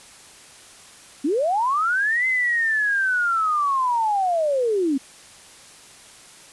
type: linear two-way sweep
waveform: sine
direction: up then down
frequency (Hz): 256.1 to 2070 to 256.1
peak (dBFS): -18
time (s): 1.24-4.98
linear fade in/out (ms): 10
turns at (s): 2.27
effects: white hiss -46 dBFS RMS until 6.52 s + resampled to 24000 Hz